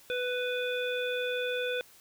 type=harmonic tone; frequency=496.4 Hz; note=B4; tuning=9 cents sharp; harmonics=1 / 3 / 5 / 7; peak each=-31 / -36 / -38 / -39 dBFS; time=0.1-1.81 s; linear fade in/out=0 ms; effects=white hiss -57 dBFS RMS until 2 s